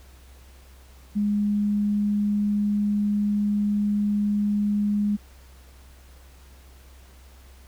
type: tone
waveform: sine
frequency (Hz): 206.4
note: G#3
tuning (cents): -10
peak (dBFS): -20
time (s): 1.15-5.17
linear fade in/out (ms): 20
effects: added 65 Hz sine -47 dBFS peak until 7.67 s + pink hiss -55 dBFS RMS until 7.67 s